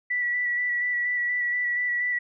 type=tone with vibrato; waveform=sine; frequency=1956 Hz; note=B6; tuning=17 cents flat; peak=-23 dBFS; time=0.1-2.19 s; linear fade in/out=10 ms; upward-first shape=square; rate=4.2 Hz; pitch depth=15 cents each way; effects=none